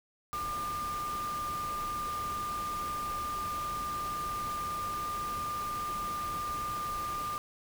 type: tone in noise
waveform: sine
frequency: 1200 Hz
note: D6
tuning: 37 cents sharp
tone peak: -33 dBFS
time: 0.33-7.38 s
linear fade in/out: 0 ms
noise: pink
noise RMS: -43 dBFS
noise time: 0.33-7.38 s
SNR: +7 dB
effects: none